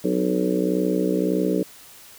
harmonic tone with a mistuned harmonic, 61.74 Hz, B1, in tune, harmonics 3 / 4 / 5 / 6 / 7 / 8 / 9, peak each -25 / -29 / -24 / -30 / -25 / -30 / -31 dBFS, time 0.04-1.63 s, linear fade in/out 5 ms, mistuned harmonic 4, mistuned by +59 cents, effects white hiss -46 dBFS RMS until 2.18 s

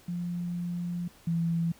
sine tone pair in turn, 174.61 / 167.42 Hz, F3 / E3, 0 / +27 cents, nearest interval minor second, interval 73 cents, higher first, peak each -30 / -25 dBFS, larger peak second, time 0.08-1.08 / 1.27-1.72 s, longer first, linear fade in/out 5 ms, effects pink hiss -57 dBFS RMS until 1.79 s

